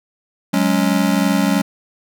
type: chord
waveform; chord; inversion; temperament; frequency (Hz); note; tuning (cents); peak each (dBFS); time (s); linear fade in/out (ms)
square; F# suspended second; none; just; 185 / 208.1 / 277.5; F#3 / G#3 / C#4; 0 / +4 / +2; -19; 0.53-1.62; 10
effects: none